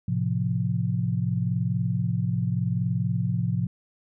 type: chord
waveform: sine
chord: F major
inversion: first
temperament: equal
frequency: 110 / 130.81 / 174.61 Hz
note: A2 / C3 / F3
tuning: 0 / 0 / 0 cents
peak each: -27 dBFS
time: 0.08-3.67 s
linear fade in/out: 5 ms
effects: none